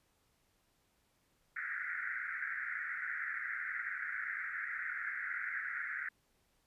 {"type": "band-pass noise", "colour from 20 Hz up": "pink", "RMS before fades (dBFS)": -40, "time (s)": [1.56, 6.09], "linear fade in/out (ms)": 5, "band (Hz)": [1400, 2100], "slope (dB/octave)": 96, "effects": ["pink hiss -75 dBFS RMS until 6.66 s", "resampled to 32000 Hz"]}